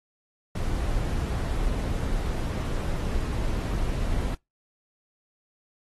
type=noise; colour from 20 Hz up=brown; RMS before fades=-27 dBFS; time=0.55-4.35 s; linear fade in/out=5 ms; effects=noise-tail reverb RT60 0.2 s tail -26 dB re dry + AAC 32 kbps